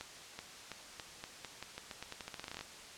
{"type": "accelerating click train", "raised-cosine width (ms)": 0.2, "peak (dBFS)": -25, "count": 22, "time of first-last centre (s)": [0.01, 2.61], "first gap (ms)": 380, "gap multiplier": 0.86, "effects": ["white hiss -51 dBFS RMS until 2.97 s", "low-pass 7000 Hz 12 dB/octave"]}